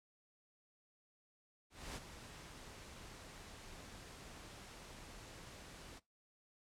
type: noise with ADSR envelope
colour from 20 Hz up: pink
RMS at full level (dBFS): -45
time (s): 1.7-6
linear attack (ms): 260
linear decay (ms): 31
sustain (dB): -9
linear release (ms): 26
effects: noise-tail reverb RT60 0.2 s tail -21 dB re dry + low-pass 9000 Hz 12 dB/octave